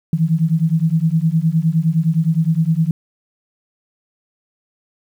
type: beating tone pair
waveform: sine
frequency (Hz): 157.2 / 166.9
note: D#3 / E3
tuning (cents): +18 / +22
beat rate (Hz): 9.7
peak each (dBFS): -16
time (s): 0.13-2.91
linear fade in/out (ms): 2
effects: 8-bit